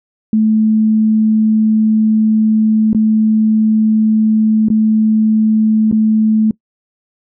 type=tone with dropouts; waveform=sine; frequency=217.7 Hz; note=A3; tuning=18 cents flat; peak=-8 dBFS; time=0.33-6.51 s; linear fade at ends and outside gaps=2 ms; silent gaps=2.931-2.947 / 4.685-4.701 / 5.914-5.925 s; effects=noise-tail reverb RT60 0.1 s tail -22 dB re dry